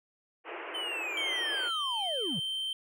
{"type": "band-pass noise", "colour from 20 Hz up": "pink", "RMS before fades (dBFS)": -41, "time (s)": [0.44, 1.71], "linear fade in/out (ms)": 50, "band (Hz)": [320, 2900], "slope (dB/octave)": 96}
{"type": "linear sweep", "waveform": "triangle", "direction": "down", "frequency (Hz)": [3082, 123.47], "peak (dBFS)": -32, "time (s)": [0.74, 2.4], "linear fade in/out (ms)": 10}
{"type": "tone with pitch glide", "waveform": "triangle", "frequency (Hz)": [3144, 3117], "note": ["G7", "G7"], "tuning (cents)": [4, -11], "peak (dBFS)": -30, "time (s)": [1.17, 2.73], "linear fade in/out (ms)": 2, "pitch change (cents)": -15, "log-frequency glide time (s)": [1.37, 1.92]}
{"effects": []}